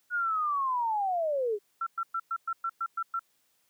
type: linear sweep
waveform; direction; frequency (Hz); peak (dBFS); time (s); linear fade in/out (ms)
sine; down; 1464 to 392.9; -26; 0.1-1.59; 50
type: tone bursts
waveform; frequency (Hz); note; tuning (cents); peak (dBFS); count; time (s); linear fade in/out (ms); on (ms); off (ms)
sine; 1350; E6; +41; -28; 9; 1.81-3.194; 5; 56; 110
effects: white hiss -71 dBFS RMS until 3.69 s + high-pass 100 Hz 12 dB/octave